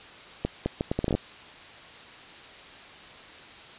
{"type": "accelerating click train", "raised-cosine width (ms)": 2, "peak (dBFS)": -12, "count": 11, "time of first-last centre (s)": [0.45, 1.151], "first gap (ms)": 210, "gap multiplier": 0.71, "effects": ["white hiss -46 dBFS RMS until 3.78 s", "resampled to 8000 Hz"]}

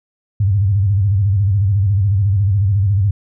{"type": "tone with vibrato", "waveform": "sine", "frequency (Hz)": 99.1, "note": "G2", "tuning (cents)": 19, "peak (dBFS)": -11, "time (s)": [0.4, 3.11], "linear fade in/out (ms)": 5, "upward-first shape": "square", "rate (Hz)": 14, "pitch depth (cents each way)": 100, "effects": []}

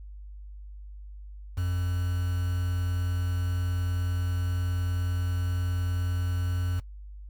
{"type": "tone with quantisation", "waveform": "triangle", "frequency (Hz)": 89, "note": "F2", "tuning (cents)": 33, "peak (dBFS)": -24, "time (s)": [1.57, 6.8], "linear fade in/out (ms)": 10, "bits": 7, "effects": ["noise-tail reverb RT60 0.1 s tail -18 dB re dry", "added 50 Hz sine -40 dBFS peak until 7.29 s"]}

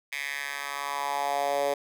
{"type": "tone with high-pass filter sweep", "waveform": "10% pulse", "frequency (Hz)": 141.7, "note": "C#3", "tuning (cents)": 38, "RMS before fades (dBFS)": -30, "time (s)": [0.12, 1.74], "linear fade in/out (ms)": 5, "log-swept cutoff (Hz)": [2200, 510], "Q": 3.3, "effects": []}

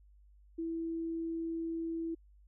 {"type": "tone", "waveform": "sine", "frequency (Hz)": 329.6, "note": "E4", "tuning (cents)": 0, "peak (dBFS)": -34, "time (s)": [0.58, 2.15], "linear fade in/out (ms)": 10, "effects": ["added 50 Hz sine -58 dBFS peak until 2.47 s"]}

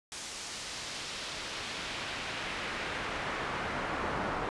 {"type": "noise with band-pass filter sweep", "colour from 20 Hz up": "brown", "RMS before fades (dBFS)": -37, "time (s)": [0.12, 4.49], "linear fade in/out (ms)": 0, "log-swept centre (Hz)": [7000, 1100], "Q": 0.97, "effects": ["resampled to 24000 Hz"]}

